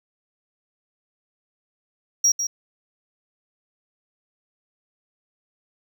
triangle tone with echo, 5670 Hz, F8, 25 cents sharp, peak -13 dBFS, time 2.24-2.32 s, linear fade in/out 5 ms, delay 150 ms, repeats 1, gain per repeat -8 dB, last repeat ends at 2.47 s, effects none

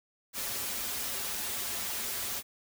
white noise with comb filter, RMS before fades -35 dBFS, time 0.33-2.43 s, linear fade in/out 50 ms, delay 6.4 ms, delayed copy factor -0.95, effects none

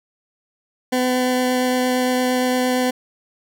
20% pulse tone with vibrato, 252.6 Hz, B3, 39 cents sharp, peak -12 dBFS, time 0.92-2.91 s, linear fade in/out 10 ms, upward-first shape triangle, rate 8.7 Hz, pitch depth 9 cents each way, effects none

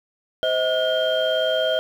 sine tone cluster, 519 / 636 / 1440 / 3178 Hz, C5 / D#5 / F#6 / G7, -14 / +38 / -47 / +23 cents, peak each -24 / -20 / -28 / -25 dBFS, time 0.43-1.79 s, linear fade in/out 0 ms, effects tanh soft clip ceiling -11 dBFS + 8-bit

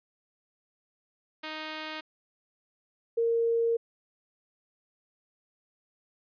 5% pulse / sine tone pair in turn, 311.2 / 462.3 Hz, D#4 / A#4, 0 / -14 cents, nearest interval perfect fifth, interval 686 cents, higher second, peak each -24 / -23 dBFS, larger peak second, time 1.43-2.01 / 3.17-3.77 s, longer second, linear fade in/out 10 ms, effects resampled to 11025 Hz

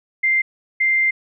sine tone bursts at uneven times, 2093 Hz, C7, in tune, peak -14 dBFS, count 2, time 0.23-0.42 / 0.8-1.11 s, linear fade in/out 10 ms, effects none

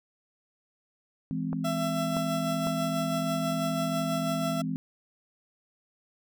sine chord, E augmented, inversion none, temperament equal with one note detuned, 164.81 / 207.7 / 257.9 Hz, E3 / G#3 / B#3, 0 / 0 / -25 cents, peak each -32 / -35 / -32 dBFS, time 1.31-4.76 s, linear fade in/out 0 ms
clicks, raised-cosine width 1 ms, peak -23 dBFS, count 3, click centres 1.53 / 2.168 / 2.67 s
30% pulse tone with tremolo, 669 Hz, E5, 25 cents sharp, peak -26 dBFS, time 1.64-4.62 s, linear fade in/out 10 ms, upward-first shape sine, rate 6.1 Hz, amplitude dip 35%
effects none

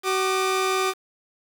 sawtooth tone pair together, 378.3 / 1200 Hz, F#4 / D6, +38 / +37 cents, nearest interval octave + minor sixth, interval 1999 cents, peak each -19 / -21 dBFS, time 0.03-0.94 s, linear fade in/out 50 ms, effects low-pass 11000 Hz 12 dB/octave + 7-bit

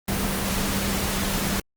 sine tone in noise, 196 Hz, G3, in tune, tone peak -29 dBFS, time 0.08-1.6 s, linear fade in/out 2 ms, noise pink, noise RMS -26 dBFS, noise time 0.08-1.6 s, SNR -6 dB, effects Opus 24 kbps

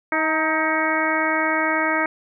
harmonic tone with a mistuned harmonic, 316.4 Hz, D#4, 29 cents sharp, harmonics 1 / 2 / 3 / 4 / 5 / 6 / 7, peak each -26 / -26 / -26 / -26 / -26 / -26 / -26 dBFS, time 0.12-2.06 s, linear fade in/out 2 ms, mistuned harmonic 3, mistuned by -37 cents, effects none

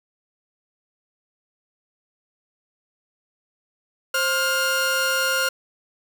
sawtooth tone pair together, 528.5 / 1411 Hz, C5 / F6, +17 / +17 cents, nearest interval octave + perfect fourth, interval 1700 cents, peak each -22 / -17 dBFS, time 4.14-5.49 s, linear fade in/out 5 ms, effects none

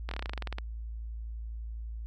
slowing click train, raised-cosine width 0.3 ms, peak -20 dBFS, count 14, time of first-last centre 0.09-0.584 s, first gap 23 ms, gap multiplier 1.08, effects added 56 Hz sine -36 dBFS peak until 2.06 s

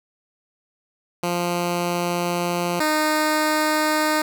10% pulse tone pair in turn, 174.61 / 307.4 Hz, F3 / D#4, 0 / -21 cents, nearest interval minor seventh, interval 979 cents, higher second, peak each -13 / -10 dBFS, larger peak second, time 1.23-2.8 / 2.8-4.22 s, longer first, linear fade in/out 5 ms, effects none

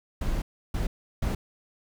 brown noise bursts at uneven times, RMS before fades -27 dBFS, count 3, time 0.21-0.42 / 0.74-0.87 / 1.22-1.35 s, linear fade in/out 5 ms, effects none

